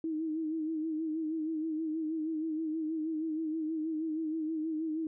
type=tone with vibrato; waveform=sine; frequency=316.3 Hz; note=D#4; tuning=29 cents sharp; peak=-31 dBFS; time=0.04-5.07 s; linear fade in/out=2 ms; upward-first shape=sine; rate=6.3 Hz; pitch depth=54 cents each way; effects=none